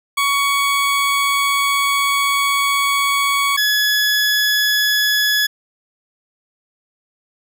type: tone pair in turn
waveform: 20% pulse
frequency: 1121 / 1695.5 Hz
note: C#6 / G#6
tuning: +19 / +35 cents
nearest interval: perfect fifth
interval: 716 cents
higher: second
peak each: -10 / -9 dBFS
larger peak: second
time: 0.17-3.57 / 3.57-5.47 s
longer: first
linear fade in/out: 10 ms
effects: none